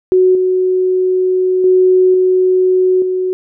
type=tone with level steps; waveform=sine; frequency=370 Hz; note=F#4; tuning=in tune; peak=-6 / -10 / -6 / -8 / -13 dBFS; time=0.12-3.33 s; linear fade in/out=0 ms; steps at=0.35 / 1.64 / 2.14 / 3.02 s; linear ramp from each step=2 ms; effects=none